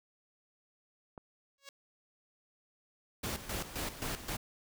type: click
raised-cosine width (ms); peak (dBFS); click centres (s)
1; -32; 1.178
type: tone with exponential growth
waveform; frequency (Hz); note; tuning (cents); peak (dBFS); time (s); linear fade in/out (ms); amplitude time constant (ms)
5% pulse; 554.4; C#5; 0; -33; 1.58-1.69; 2; 23
type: noise with tremolo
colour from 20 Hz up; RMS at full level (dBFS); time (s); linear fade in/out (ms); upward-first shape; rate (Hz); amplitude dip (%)
pink; -37; 3.23-4.37; 10; square; 3.8; 70
effects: none